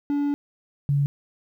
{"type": "tone pair in turn", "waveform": ["triangle", "sine"], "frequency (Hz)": [287.2, 141.95], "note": ["D4", "C#3"], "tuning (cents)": [-39, 41], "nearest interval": "octave", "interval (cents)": 1220, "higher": "first", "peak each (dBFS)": [-19, -18], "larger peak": "second", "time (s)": [[0.1, 0.34], [0.89, 1.06]], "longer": "first", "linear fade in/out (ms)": 0, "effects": ["10-bit"]}